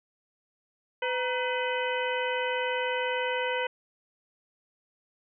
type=harmonic tone with a mistuned harmonic; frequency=504 Hz; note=B4; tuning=35 cents sharp; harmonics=1 / 2 / 3 / 4 / 5 / 6; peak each=-30 / -33 / -35 / -36 / -37 / -38 dBFS; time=1.02-3.67 s; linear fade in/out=5 ms; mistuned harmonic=2; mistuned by=-110 cents; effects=none